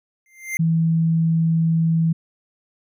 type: tone with exponential growth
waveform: square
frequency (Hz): 2093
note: C7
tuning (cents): 0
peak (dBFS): -20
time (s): 0.26-0.57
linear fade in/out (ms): 1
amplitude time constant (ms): 67
type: tone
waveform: sine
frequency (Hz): 163.6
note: E3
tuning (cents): -13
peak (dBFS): -15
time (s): 0.59-2.13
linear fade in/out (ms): 10
effects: none